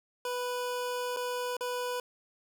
25% pulse tone with dropouts, 493.9 Hz, B4, in tune, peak -28 dBFS, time 0.25-2 s, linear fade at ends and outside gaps 2 ms, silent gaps 1.164-1.169 / 1.568-1.608 s, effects 10-bit

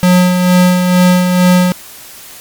square tone with tremolo, 180.6 Hz, F#3, 42 cents flat, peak -5 dBFS, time 0.03-1.72 s, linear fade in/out 0 ms, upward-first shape sine, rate 2.2 Hz, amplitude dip 45%, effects white hiss -33 dBFS RMS until 2.4 s + MP3 96 kbps

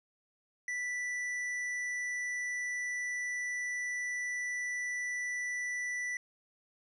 sine tone with hard clipping, 1972 Hz, B6, 3 cents flat, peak -35 dBFS, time 0.68-6.17 s, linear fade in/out 2 ms, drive 7 dB, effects none

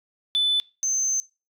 sine tone pair in turn, 3500 / 6236 Hz, A7 / G8, -10 / -10 cents, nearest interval minor seventh, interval 1000 cents, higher second, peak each -17 / -21 dBFS, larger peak first, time 0.35-0.6 / 0.83-1.2 s, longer second, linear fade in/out 0 ms, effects noise-tail reverb RT60 0.3 s tail -22 dB re dry + tanh soft clip ceiling -16 dBFS

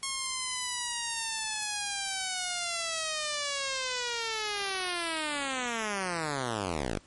5% pulse linear sweep, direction down, 1088 to 44.13 Hz, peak -19 dBFS, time 0.03-6.99 s, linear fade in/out 0 ms, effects pink hiss -59 dBFS RMS until 7.06 s + MP3 48 kbps

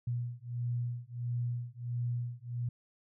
sine beating tone pair, 120 / 121.5 Hz, B2 / B2, -49 / -28 cents, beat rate 1.5 Hz, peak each -36 / -36 dBFS, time 0.07-2.69 s, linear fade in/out 5 ms, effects none

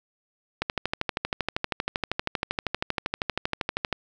click train, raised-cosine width 0.3 ms, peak -9 dBFS, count 43, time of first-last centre 0.62-3.927 s, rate 12.7 Hz, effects none

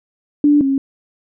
sine tone pair in turn, 292.4 / 272 Hz, D4 / C#4, -7 / -33 cents, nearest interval minor second, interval 126 cents, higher first, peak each -8 / -13 dBFS, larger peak first, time 0.44-0.61 / 0.61-0.78 s, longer neither, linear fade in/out 2 ms, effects none

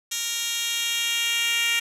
10% pulse tone with high-pass filter sweep, 466.2 Hz, A#4, in tune, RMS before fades -25 dBFS, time 0.11-1.8 s, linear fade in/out 10 ms, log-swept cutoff 4400 to 2500 Hz, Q 2.1, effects resampled to 32000 Hz + 7-bit

